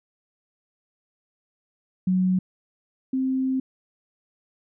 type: tone pair in turn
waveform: sine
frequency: 185 / 262.1 Hz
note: F#3 / C4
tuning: 0 / +3 cents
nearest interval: tritone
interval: 603 cents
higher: second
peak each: -18 / -21 dBFS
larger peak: first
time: 2.07-2.39 / 3.13-3.6 s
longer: second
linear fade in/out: 5 ms
effects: none